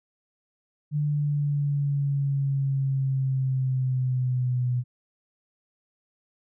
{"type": "exponential sweep", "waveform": "sine", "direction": "down", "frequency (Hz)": [148.7, 123.47], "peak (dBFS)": -22, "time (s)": [0.91, 4.84], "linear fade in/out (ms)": 50, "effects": []}